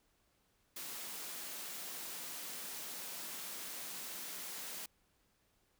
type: high-pass noise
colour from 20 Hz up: white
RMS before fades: -45 dBFS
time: 0.76-4.86 s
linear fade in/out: 5 ms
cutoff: 150 Hz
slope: 48 dB/octave
effects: pink hiss -75 dBFS RMS until 5.79 s